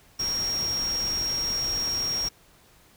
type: tone in noise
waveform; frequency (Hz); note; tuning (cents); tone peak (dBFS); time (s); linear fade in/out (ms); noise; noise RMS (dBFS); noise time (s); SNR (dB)
sine; 5588; F8; 0; -25; 0.19-2.29; 10; pink; -37; 0.19-2.29; +9
effects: pink hiss -57 dBFS RMS until 2.96 s